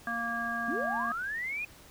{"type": "harmonic tone", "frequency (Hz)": 233.1, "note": "A#3", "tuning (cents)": 0, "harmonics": [1, 3, 5, 7], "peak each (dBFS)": [-39, -38, -37, -33], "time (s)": [0.07, 1.12], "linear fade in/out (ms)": 2}
{"type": "linear sweep", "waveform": "sine", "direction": "up", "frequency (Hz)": [222.3, 2507], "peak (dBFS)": -32, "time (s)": [0.68, 1.65], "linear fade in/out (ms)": 5}
{"effects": ["pink hiss -54 dBFS RMS until 1.9 s"]}